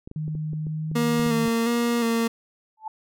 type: clicks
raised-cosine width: 3 ms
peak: -25 dBFS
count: 10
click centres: 0.075 / 0.114 / 0.28 / 0.352 / 0.533 / 0.668 / 0.915 / 1.196 / 1.263 / 1.48 s
type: tone with pitch glide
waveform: sine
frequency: 154.5 to 159.3 Hz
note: D#3 to D#3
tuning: -12 to +41 cents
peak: -26 dBFS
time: 0.16-1.46 s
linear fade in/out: 2 ms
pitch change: +53 cents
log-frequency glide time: 0.59-1.23 s
type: tone with vibrato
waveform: 30% pulse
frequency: 233.1 Hz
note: A#3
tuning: in tune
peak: -18 dBFS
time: 0.95-2.28 s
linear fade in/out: 10 ms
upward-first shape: square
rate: 1.4 Hz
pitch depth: 26 cents each way
type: tone with exponential growth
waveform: sine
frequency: 873 Hz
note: A5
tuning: 14 cents flat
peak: -26 dBFS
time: 2.77-2.88 s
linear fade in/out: 5 ms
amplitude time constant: 22 ms
effects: none